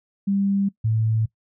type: tone pair in turn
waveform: sine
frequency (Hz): 198 / 110.85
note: G3 / A2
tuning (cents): +18 / +13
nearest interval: minor seventh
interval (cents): 1005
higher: first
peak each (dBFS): -18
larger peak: neither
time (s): 0.27-0.69 / 0.84-1.26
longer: neither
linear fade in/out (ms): 10
effects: noise-tail reverb RT60 0.1 s tail -20 dB re dry